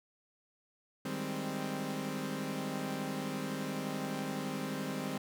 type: chord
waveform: sawtooth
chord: Ab major seventh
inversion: second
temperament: equal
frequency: 155.56 / 196 / 207.7 / 261.6 Hz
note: Eb3 / G3 / Ab3 / C4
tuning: 0 / 0 / 0 / 0 cents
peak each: -38 / -37 / -39 / -35 dBFS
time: 1.05-5.18 s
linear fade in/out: 5 ms
effects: none